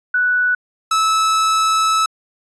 sine / 45% pulse tone pair in turn, 1480 / 1303.9 Hz, F#6 / E6, 0 / -19 cents, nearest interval major second, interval 219 cents, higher first, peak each -13 dBFS, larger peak neither, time 0.14-0.55 / 0.91-2.06 s, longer second, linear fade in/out 5 ms, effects resampled to 22050 Hz

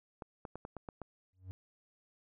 clicks, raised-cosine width 1 ms, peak -29 dBFS, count 7, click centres 0.222 / 0.452 / 0.556 / 0.651 / 0.767 / 0.888 / 1.017 s
triangle tone with exponential growth, 93 Hz, F#2, 9 cents sharp, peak -37 dBFS, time 1.33-1.51 s, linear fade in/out 0 ms, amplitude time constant 39 ms
effects none

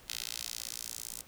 10% pulse tone with high-pass filter sweep, 57.7 Hz, A#1, 17 cents flat, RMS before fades -41 dBFS, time 0.08-1.22 s, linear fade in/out 10 ms, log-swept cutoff 3600 to 7700 Hz, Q 1.2, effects pink hiss -57 dBFS RMS until 1.27 s

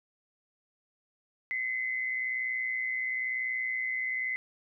sine tone pair together, 2036 / 2157 Hz, C7 / C#7, -48 / -48 cents, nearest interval minor second, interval 100 cents, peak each -30 / -38 dBFS, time 1.51-4.36 s, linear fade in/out 0 ms, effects none

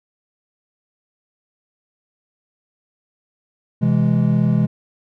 triangle chord, C augmented, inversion none, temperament equal with one note detuned, 128.57 / 164.81 / 207.7 Hz, C3 / E3 / G#3, -30 / 0 / 0 cents, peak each -16 dBFS, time 3.81-4.67 s, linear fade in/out 20 ms, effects none

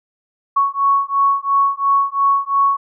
sine beating tone pair, 1108.7 / 1111.6 Hz, C#6 / C#6, 0 / +4 cents, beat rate 2.9 Hz, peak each -16 dBFS, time 0.56-2.77 s, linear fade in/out 10 ms, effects none

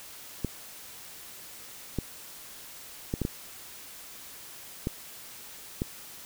clicks, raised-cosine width 3 ms, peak -15 dBFS, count 7, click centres 0.447 / 1.987 / 3.139 / 3.217 / 3.251 / 4.871 / 5.819 s, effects white hiss -46 dBFS RMS until 6.25 s

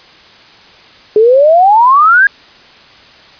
sine exponential sweep, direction up, 415.3 to 1661.2 Hz, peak -3 dBFS, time 1.16-2.27 s, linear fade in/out 2 ms, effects white hiss -39 dBFS RMS until 3.39 s + resampled to 11025 Hz

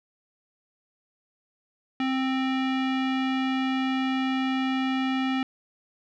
square tone with low-pass filter, 262.8 Hz, C4, 8 cents sharp, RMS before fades -26 dBFS, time 2-5.43 s, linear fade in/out 2 ms, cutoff 2800 Hz, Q 2.1, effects none

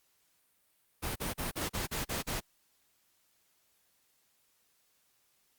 pink noise bursts, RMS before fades -35 dBFS, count 8, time 1.02-2.406 s, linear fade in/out 20 ms, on 140 ms, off 38 ms, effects white hiss -72 dBFS RMS until 5.58 s + Opus 48 kbps

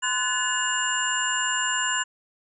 sine tone cluster, 1027 / 1490 / 1721 / 2846 / 7200 Hz, C6 / F#6 / A6 / F7 / A8, -33 / +12 / -39 / +32 / +39 cents, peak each -29 dBFS, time 0.02-2.04 s, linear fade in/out 20 ms, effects none

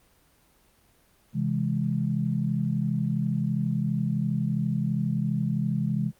sine chord, C augmented, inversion none, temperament equal with one note detuned, 132.72 / 164.81 / 207.7 Hz, C3 / E3 / G#3, +25 / 0 / 0 cents, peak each -28 dBFS, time 1.33-6.12 s, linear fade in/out 50 ms, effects pink hiss -62 dBFS RMS until 6.19 s + Opus 24 kbps

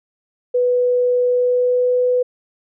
sine tone with pitch glide, 493.9 to 497.6 Hz, B4 to B4, 0 to +13 cents, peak -13 dBFS, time 0.54-2.23 s, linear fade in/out 10 ms, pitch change +13 cents, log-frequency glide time 1.28-2 s, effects none

